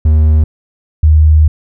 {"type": "tone pair in turn", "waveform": ["triangle", "sine"], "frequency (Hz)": [77.3, 77.3], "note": ["D#2", "D#2"], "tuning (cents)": [-11, -11], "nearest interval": "unison", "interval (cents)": 0, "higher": "neither", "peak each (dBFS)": -3, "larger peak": "neither", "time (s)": [[0.05, 0.44], [1.03, 1.48]], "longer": "second", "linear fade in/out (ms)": 5, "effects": []}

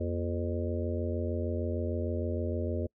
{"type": "harmonic tone with a mistuned harmonic", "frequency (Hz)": 86.5, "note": "F2", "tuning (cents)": -16, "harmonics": [1, 3, 4, 5, 6, 7], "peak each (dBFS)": [-32, -37, -38, -39, -40, -40], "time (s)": [0, 2.87], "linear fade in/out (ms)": 10, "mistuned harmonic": 3, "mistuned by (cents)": -140, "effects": ["noise-tail reverb RT60 0.1 s tail -26 dB re dry"]}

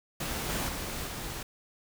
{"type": "noise with level steps", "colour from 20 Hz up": "pink", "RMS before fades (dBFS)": [-34, -32, -36, -38], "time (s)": [0.2, 1.43], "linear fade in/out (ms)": 5, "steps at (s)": [0.49, 0.68, 1.06], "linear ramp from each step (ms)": 10, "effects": []}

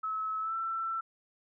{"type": "tone with pitch glide", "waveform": "sine", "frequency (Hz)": [1294, 1337.3], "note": ["E6", "E6"], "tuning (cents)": [-32, 24], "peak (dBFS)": -31, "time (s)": [0.03, 1.01], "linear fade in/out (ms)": 10, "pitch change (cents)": 56, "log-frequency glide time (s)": [0.4, 0.55], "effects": []}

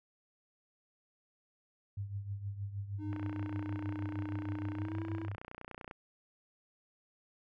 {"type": "tone with tremolo", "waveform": "sine", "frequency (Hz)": 100.1, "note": "G2", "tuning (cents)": 37, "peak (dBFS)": -34, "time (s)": [1.97, 5.36], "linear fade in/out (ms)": 5, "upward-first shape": "triangle", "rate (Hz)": 6.4, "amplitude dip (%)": 75}
{"type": "tone with pitch glide", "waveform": "triangle", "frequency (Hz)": [305.1, 325.1], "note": ["D#4", "E4"], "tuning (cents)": [-34, -24], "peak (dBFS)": -37, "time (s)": [2.98, 5.29], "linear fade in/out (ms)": 50, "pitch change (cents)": 110, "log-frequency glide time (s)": [4.75, 5.02]}
{"type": "click train", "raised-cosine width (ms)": 0.5, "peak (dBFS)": -30, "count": 85, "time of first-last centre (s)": [3.13, 5.911], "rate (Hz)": 30.2}
{"effects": []}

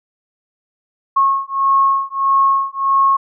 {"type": "beating tone pair", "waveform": "sine", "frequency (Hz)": [1090, 1091.6], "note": ["C#6", "C#6"], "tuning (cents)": [-29, -27], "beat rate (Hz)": 1.6, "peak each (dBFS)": [-15, -15], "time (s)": [1.16, 3.17], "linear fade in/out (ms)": 10, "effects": []}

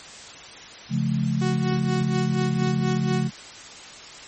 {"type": "chord", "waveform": "sine", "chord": "Db augmented", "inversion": "none", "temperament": "just", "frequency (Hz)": [138.59, 173.24, 216.5], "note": ["Db3", "F3", "A3"], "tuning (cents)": [0, -14, -28], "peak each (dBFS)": [-24, -26, -25], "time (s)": [0.89, 3.31], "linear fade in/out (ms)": 50}
{"type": "tone with tremolo", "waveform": "sawtooth", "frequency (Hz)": 370, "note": "F#4", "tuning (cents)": 0, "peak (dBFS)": -21, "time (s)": [1.41, 3.28], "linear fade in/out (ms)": 10, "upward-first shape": "sine", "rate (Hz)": 4.2, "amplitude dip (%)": 75}
{"effects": ["white hiss -41 dBFS RMS until 4.27 s", "MP3 32 kbps"]}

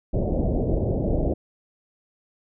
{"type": "low-pass noise", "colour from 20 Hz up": "pink", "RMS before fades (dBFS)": -23, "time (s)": [0.13, 1.34], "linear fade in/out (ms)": 10, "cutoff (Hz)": 660, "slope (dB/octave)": 48, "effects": []}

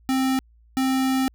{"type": "tone pair in turn", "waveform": "square", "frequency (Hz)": [263.2, 263.2], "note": ["C4", "C4"], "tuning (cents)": [10, 10], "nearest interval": "unison", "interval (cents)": 0, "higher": "neither", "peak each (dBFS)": -20, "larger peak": "neither", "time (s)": [[0.09, 0.39], [0.77, 1.28]], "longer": "second", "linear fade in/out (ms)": 0, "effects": ["added 57 Hz sine -52 dBFS peak until 1.34 s"]}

